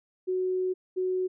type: tone pair in turn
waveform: sine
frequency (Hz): 370 / 370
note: F#4 / F#4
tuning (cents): 0 / 0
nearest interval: unison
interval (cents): 0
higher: neither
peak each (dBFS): -25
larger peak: neither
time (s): 0.27-0.74 / 0.96-1.28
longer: first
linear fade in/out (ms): 20
effects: none